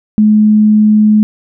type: tone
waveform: sine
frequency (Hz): 213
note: G#3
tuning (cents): +44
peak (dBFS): -4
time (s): 0.18-1.23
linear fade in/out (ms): 0
effects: none